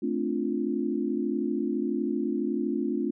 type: chord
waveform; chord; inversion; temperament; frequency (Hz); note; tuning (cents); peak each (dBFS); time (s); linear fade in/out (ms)
sine; D minor seventh; second; equal; 220 / 261.6 / 293.7 / 349.2; A3 / C4 / D4 / F4; 0 / 0 / 0 / 0; -31; 0.02-3.11; 10
effects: none